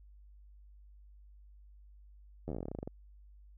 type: slowing click train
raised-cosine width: 2 ms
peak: -26 dBFS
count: 17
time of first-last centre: 2.48-2.875 s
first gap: 11 ms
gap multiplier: 1.1
effects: added 50 Hz sine -54 dBFS peak until 3.57 s